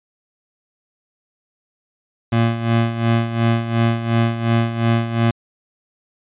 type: tone with tremolo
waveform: 25% pulse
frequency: 115.5 Hz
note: A#2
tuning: 16 cents flat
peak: -9 dBFS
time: 2.32-5.31 s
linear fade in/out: 5 ms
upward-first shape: sine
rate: 2.8 Hz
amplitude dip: 70%
effects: resampled to 8000 Hz